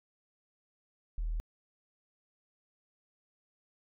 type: tone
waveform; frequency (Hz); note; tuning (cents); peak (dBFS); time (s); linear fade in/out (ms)
sine; 40.1; E1; -47; -30; 1.18-1.4; 0
effects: tanh soft clip ceiling -27 dBFS